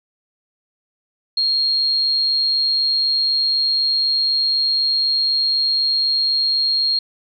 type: tone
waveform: sine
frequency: 4248 Hz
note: C8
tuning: 25 cents sharp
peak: -15 dBFS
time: 1.37-6.99 s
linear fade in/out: 5 ms
effects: none